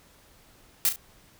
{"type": "noise with echo", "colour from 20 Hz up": "blue", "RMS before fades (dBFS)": -22, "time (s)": [0.85, 0.89], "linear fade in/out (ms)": 0, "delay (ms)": 35, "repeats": 2, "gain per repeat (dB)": -9, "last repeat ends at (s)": 0.96, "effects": ["pink hiss -57 dBFS RMS until 1.39 s"]}